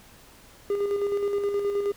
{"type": "tone with tremolo", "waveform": "triangle", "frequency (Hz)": 404.8, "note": "G#4", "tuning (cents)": -44, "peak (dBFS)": -20, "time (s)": [0.7, 1.92], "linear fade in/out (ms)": 2, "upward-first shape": "square", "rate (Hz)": 9.5, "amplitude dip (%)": 40, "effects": ["pink hiss -52 dBFS RMS until 1.96 s"]}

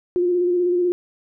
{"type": "tone with vibrato", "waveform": "sine", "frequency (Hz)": 354.8, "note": "F4", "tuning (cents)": 27, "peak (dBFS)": -16, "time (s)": [0.16, 0.92], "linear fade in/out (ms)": 0, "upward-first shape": "square", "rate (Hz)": 16, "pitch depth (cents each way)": 24, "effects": []}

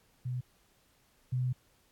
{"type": "tone pair in turn", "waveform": "sine", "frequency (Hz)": [125.3, 126.54], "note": ["B2", "B2"], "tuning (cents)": [25, 43], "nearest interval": "unison", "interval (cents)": 18, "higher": "second", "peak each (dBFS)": [-32, -28], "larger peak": "second", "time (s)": [[0.25, 0.41], [1.32, 1.53]], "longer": "second", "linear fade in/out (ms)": 10, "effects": ["pink hiss -68 dBFS RMS until 1.91 s", "AAC 64 kbps"]}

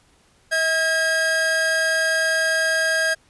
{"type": "tone pair together", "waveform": "45% pulse", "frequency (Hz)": [643.2, 1623], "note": ["E5", "G#6"], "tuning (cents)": [-43, -40], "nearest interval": "octave + major third", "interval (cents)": 1603, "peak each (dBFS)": [-24, -19], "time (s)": [0.51, 3.15], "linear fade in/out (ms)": 20, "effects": ["pink hiss -58 dBFS RMS until 3.29 s", "resampled to 24000 Hz"]}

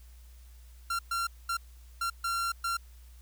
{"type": "tone bursts at uneven times", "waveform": "45% pulse", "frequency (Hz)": 1372, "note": "F6", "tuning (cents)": -31, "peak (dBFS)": -29, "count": 6, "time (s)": [[0.9, 0.99], [1.11, 1.27], [1.49, 1.57], [2.01, 2.1], [2.24, 2.52], [2.64, 2.77]], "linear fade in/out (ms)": 5, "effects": ["added 60 Hz sine -49 dBFS peak until 3.21 s", "white hiss -63 dBFS RMS until 3.21 s"]}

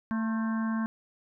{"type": "harmonic tone with a mistuned harmonic", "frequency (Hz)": 223.5, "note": "A3", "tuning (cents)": 27, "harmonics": [1, 3, 4, 5, 6, 7, 8], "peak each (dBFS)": [-27, -45, -45, -39, -51, -41, -51], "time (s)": [0.11, 0.86], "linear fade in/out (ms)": 0, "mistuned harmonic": 5, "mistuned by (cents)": -58, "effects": []}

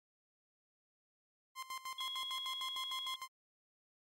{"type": "tone with tremolo", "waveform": "sawtooth", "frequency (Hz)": 1046.5, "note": "C6", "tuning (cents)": 0, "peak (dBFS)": -37, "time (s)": [1.55, 3.28], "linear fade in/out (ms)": 50, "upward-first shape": "square", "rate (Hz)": 6.6, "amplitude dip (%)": 80}
{"type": "tone", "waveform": "sine", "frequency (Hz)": 3322, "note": "G#7", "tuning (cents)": 0, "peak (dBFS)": -40, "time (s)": [1.98, 3.16], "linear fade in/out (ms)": 5}
{"effects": ["MP3 64 kbps"]}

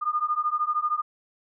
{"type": "beating tone pair", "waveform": "sine", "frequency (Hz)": [1211, 1224], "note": ["D#6", "D#6"], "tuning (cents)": [-47, -29], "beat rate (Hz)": 13, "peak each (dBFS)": -26, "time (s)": [0.01, 1.02], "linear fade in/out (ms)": 20, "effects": []}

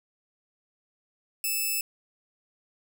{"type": "tone", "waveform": "5% pulse", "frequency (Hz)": 2625, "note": "E7", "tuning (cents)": -8, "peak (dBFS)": -17, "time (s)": [1.44, 1.81], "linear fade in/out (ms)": 2, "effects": []}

